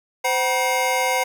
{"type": "tone cluster", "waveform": "square", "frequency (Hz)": [517, 757, 959, 2131], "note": ["C5", "F#5", "A#5", "C7"], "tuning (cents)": [-21, 39, 49, 31], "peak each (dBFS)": -25, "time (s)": [0.24, 1.24], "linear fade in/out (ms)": 10, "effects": []}